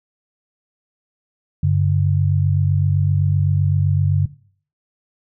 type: tone pair together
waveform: sine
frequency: 95.9 / 143.69 Hz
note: G2 / D3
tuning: -37 / -37 cents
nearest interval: perfect fifth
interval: 700 cents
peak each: -16 dBFS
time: 1.63-4.26 s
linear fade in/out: 5 ms
effects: noise-tail reverb RT60 0.5 s tail -18 dB re dry